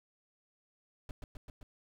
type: noise with echo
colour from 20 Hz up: brown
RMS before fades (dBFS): -40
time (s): 1.09-1.11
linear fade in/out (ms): 2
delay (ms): 130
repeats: 4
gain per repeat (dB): -2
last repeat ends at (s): 1.63
effects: none